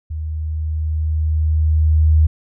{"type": "tone with level ramp", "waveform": "sine", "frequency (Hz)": 78, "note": "D#2", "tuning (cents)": 5, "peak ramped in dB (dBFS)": [-22, -8], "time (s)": [0.1, 2.27], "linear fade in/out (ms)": 10, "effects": []}